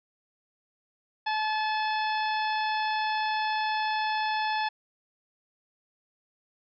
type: harmonic tone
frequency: 863 Hz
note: A5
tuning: 34 cents flat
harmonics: 1 / 2 / 3 / 4 / 5 / 6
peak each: -27 / -33 / -37 / -39 / -41 / -43 dBFS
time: 1.26-4.69 s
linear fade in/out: 10 ms
effects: none

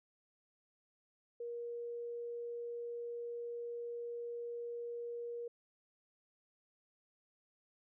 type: tone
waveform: sine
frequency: 473.7 Hz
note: A#4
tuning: 28 cents sharp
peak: -40 dBFS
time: 1.4-5.48 s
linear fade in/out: 5 ms
effects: none

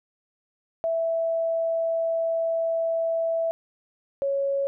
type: tone pair in turn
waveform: sine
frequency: 659.3 / 553.7 Hz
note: E5 / C#5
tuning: 0 / -2 cents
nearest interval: minor third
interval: 302 cents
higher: first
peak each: -22 dBFS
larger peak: neither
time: 0.84-3.51 / 4.22-4.67 s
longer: first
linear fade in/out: 0 ms
effects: none

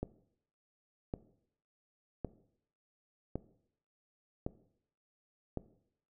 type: click train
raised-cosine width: 2 ms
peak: -22 dBFS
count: 6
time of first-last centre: 0.03-5.573 s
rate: 0.902 Hz
effects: noise-tail reverb RT60 0.7 s tail -17 dB re dry

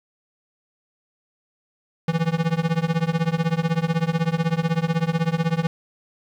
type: tone with tremolo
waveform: square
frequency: 164.8 Hz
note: E3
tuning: in tune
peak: -16 dBFS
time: 2.08-5.67 s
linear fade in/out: 2 ms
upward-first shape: triangle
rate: 16 Hz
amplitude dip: 100%
effects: low-pass 4000 Hz 12 dB/octave + 8-bit

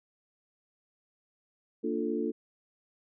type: chord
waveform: sine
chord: Bb major seventh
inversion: none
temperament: equal with one note detuned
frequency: 230.9 / 293.7 / 349.2 / 440 Hz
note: Bb3 / D4 / F4 / A4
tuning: -16 / 0 / 0 / 0 cents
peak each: -34 dBFS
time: 1.83-2.32 s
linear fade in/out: 20 ms
effects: none

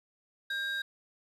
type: tone pair together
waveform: triangle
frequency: 1600 / 3803 Hz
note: G6 / A#7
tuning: +35 / +34 cents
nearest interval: octave + minor third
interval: 1499 cents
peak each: -30 / -35 dBFS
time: 0.5-0.82 s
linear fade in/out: 5 ms
effects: tanh soft clip ceiling -25 dBFS

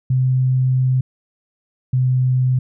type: tone pair in turn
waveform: sine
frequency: 129.1 / 127.99 Hz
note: C3 / C3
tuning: -23 / -38 cents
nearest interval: unison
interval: 15 cents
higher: first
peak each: -13 dBFS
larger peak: neither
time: 0.1-1.01 / 1.93-2.59 s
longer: first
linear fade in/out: 5 ms
effects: none

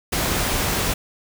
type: noise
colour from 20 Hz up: pink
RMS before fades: -22 dBFS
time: 0.12-0.94 s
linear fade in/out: 10 ms
effects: none

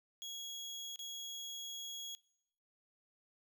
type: tone with dropouts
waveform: 30% pulse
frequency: 3322 Hz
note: G#7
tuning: in tune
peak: -40 dBFS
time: 0.22-2.15 s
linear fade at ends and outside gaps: 0 ms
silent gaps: 0.959-0.992 s
effects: noise-tail reverb RT60 0.7 s tail -21 dB re dry

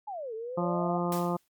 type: exponential two-way sweep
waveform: sine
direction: down then up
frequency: 874 to 433.3 to 733 Hz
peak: -34 dBFS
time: 0.07-0.99 s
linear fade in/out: 10 ms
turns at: 0.34 s
type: harmonic tone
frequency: 174.61 Hz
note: F3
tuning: in tune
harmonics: 1 / 2 / 3 / 4 / 5 / 6 / 7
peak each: -30 / -33 / -35 / -36 / -37 / -38 / -38 dBFS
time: 0.57-1.37 s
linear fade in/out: 10 ms
type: noise with exponential decay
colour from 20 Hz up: white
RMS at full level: -37 dBFS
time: 1.12-1.48 s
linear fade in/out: 1 ms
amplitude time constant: 78 ms
effects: MP3 96 kbps

